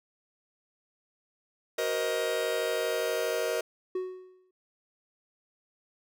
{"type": "chord", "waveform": "45% pulse", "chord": "C half-diminished seventh", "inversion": "second", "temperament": "just", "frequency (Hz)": [376.7, 470.9, 523.3, 627.9], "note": ["Gb4", "Bb4", "C5", "Eb5"], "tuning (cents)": [31, 18, 0, 16], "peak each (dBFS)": [-37, -31, -36, -32], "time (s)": [1.78, 3.61], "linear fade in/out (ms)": 5}
{"type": "tone with exponential decay", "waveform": "triangle", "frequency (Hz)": 370, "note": "F#4", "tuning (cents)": 0, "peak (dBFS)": -25, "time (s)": [3.95, 4.51], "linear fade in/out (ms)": 5, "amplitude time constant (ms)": 120}
{"effects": []}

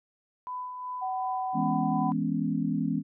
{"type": "tone with tremolo", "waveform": "sine", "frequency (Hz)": 1000, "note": "B5", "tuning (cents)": 21, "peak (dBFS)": -32, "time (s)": [0.47, 2.12], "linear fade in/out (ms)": 0, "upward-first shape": "sine", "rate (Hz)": 2.7, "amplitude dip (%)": 40}
{"type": "tone", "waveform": "sine", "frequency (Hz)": 754, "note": "F#5", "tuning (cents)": 32, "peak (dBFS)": -29, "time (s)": [1.01, 2.12], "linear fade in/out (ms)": 20}
{"type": "chord", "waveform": "sine", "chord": "C# minor seventh", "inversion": "first", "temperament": "equal", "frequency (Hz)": [164.81, 207.7, 246.9, 277.2], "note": ["E3", "G#3", "B3", "C#4"], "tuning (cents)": [0, 0, 0, 0], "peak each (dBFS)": -31, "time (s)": [1.53, 3.03], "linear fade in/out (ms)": 50}
{"effects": []}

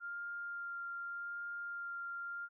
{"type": "tone with vibrato", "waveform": "sine", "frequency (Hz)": 1396.9, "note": "F6", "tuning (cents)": 0, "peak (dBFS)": -40, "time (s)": [0, 2.49], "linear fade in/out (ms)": 50, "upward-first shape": "sine", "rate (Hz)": 0.84, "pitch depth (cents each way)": 9, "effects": []}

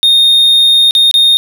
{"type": "tone with dropouts", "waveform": "triangle", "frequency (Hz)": 3686, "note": "A#7", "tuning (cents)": -20, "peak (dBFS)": -3, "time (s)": [0.03, 1.37], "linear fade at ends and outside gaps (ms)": 0, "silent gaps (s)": [[0.909, 0.951], [1.112, 1.141]], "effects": []}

